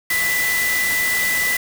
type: tone in noise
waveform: sine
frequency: 1987 Hz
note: B6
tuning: 10 cents sharp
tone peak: -18 dBFS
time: 0.1-1.57 s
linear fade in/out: 5 ms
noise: white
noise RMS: -24 dBFS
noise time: 0.1-1.57 s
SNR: +3 dB
effects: none